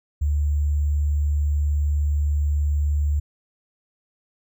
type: tone with sample-and-hold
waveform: sine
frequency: 73.42 Hz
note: D2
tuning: in tune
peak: -18 dBFS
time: 0.21-3.2 s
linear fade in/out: 10 ms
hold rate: 7350 Hz
effects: none